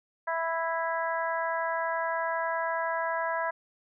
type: harmonic tone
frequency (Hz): 329.6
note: E4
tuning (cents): 0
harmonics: 2 / 3 / 4 / 5 / 6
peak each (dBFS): -32 / -31 / -38 / -34 / -41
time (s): 0.27-3.51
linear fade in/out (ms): 10
effects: none